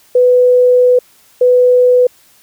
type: tone pair in turn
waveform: sine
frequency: 497.3 / 497.3 Hz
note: B4 / B4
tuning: +12 / +12 cents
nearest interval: unison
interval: 0 cents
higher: neither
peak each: -5 dBFS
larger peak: neither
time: 0.15-0.99 / 1.41-2.07 s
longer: first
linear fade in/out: 5 ms
effects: white hiss -48 dBFS RMS until 2.42 s